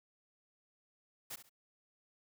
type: noise with echo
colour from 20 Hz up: white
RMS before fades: -44 dBFS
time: 1.3-1.36 s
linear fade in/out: 10 ms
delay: 68 ms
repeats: 2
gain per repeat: -11 dB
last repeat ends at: 1.496 s
effects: none